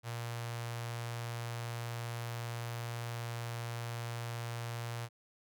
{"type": "tone with notch filter", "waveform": "sawtooth", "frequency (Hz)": 117.4, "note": "A#2", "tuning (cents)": 13, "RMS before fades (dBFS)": -40, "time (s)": [0.03, 5.09], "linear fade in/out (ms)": 50, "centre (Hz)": 270, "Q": 0.58, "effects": []}